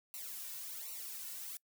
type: noise with flanger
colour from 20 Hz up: blue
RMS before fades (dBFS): -45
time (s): 0.14-1.57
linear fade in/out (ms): 0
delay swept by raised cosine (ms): 0.59 to 2.49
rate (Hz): 1.3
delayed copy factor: -0.95
effects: noise-tail reverb RT60 0.1 s tail -24 dB re dry